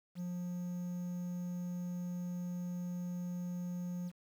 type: tone with quantisation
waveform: triangle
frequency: 177.5 Hz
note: F3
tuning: 28 cents sharp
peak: -35 dBFS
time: 0.15-4.12 s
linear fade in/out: 50 ms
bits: 10
effects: none